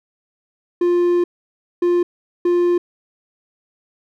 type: tone bursts at uneven times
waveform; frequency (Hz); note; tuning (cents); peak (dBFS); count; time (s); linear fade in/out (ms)
triangle; 350.8; F4; +8; -11; 3; 0.81-1.24 / 1.82-2.03 / 2.45-2.78; 5
effects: none